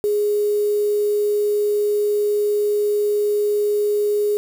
sine tone with quantisation, 415.3 Hz, G#4, in tune, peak -16 dBFS, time 0.04-4.37 s, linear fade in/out 0 ms, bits 6, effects none

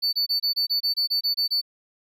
triangle tone bursts, 4500 Hz, C#8, 25 cents sharp, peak -19 dBFS, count 12, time 0.02-1.615 s, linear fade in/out 20 ms, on 110 ms, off 25 ms, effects none

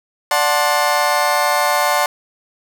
30% pulse chord, D dominant seventh, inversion none, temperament just, 587.3 / 734.2 / 881 / 1057.2 Hz, D5 / F#5 / A5 / C6, 0 / -14 / +2 / +18 cents, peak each -17 dBFS, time 0.31-2.06 s, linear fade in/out 2 ms, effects none

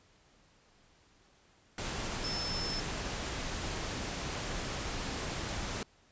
sine tone in noise, 5274 Hz, E8, in tune, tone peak -36 dBFS, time 2.24-2.8 s, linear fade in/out 2 ms, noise pink, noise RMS -37 dBFS, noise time 1.78-5.83 s, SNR -2 dB, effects pink hiss -65 dBFS RMS until 6.11 s + resampled to 16000 Hz

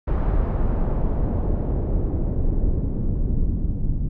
brown noise with low-pass filter sweep, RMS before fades -21 dBFS, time 0.07-4.09 s, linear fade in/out 10 ms, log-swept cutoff 1200 to 210 Hz, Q 0.97, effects none

